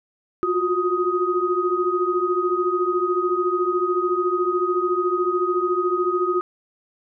sine tone cluster, 353.6 / 367.4 / 1251 Hz, F4 / F#4 / D#6, +22 / -12 / +9 cents, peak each -23 dBFS, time 0.43-6.41 s, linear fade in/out 0 ms, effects none

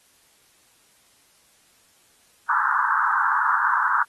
white band-pass noise, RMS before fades -21 dBFS, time 2.49-4.03 s, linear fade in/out 5 ms, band 890 to 1600 Hz, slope 96 dB/octave, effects white hiss -59 dBFS RMS until 4.08 s + AAC 32 kbps

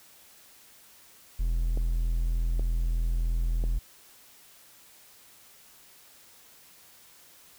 triangle tone, 41.63 Hz, E1, 18 cents sharp, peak -22 dBFS, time 1.39-3.79 s, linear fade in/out 10 ms
clicks, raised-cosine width 2 ms, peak -24 dBFS, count 3, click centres 1.774 / 2.595 / 3.639 s
effects white hiss -55 dBFS RMS until 7.58 s

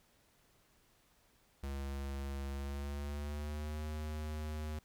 square tone with pitch glide, 69.1 to 76.67 Hz, C#2 to D#2, -5 to -25 cents, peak -39 dBFS, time 1.63-4.79 s, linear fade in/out 5 ms, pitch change +180 cents, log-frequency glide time 2.54-3.85 s, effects pink hiss -70 dBFS RMS until 4.84 s

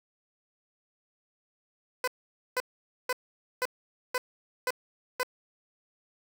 15% pulse tone bursts, 504 Hz, B4, 35 cents sharp, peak -20 dBFS, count 7, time 2.04-5.232 s, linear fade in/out 2 ms, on 36 ms, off 490 ms, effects none

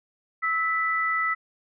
sine tone pair together, 1304.7 / 1981 Hz, E6 / B6, -18 / +5 cents, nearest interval perfect fifth, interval 723 cents, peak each -25 dBFS, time 0.42-1.35 s, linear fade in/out 20 ms, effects none

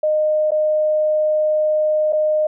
sine tone with dropouts, 614 Hz, D#5, 23 cents flat, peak -14 dBFS, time 0.03-2.47 s, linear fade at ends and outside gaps 5 ms, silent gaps 0.508-0.517 / 2.125-2.13 s, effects none

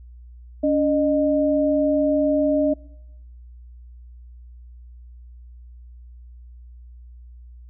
sine tone pair together, 284.4 / 611.2 Hz, C#4 / D#5, +45 / -31 cents, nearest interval octave + minor second, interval 1324 cents, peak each -19 dBFS, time 0.63-2.74 s, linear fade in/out 10 ms, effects noise-tail reverb RT60 0.9 s tail -24 dB re dry + added 60 Hz sine -40 dBFS peak until 7.69 s

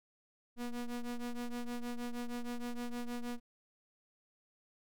square ring-modulated tone, 121.2 Hz, B2, 32 cents flat, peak -35 dBFS, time 0.56-3.4 s, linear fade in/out 50 ms, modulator 118 Hz, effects none

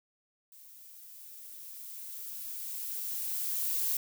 violet noise with level ramp, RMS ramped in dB -54 to -30 dBFS, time 0.52-3.97 s, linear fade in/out 2 ms, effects none

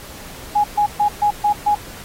sine tone bursts, 830.6 Hz, G#5, in tune, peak -12 dBFS, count 6, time 0.55-1.752 s, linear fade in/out 10 ms, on 92 ms, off 130 ms, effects pink hiss -37 dBFS RMS until 2.04 s + AAC 48 kbps

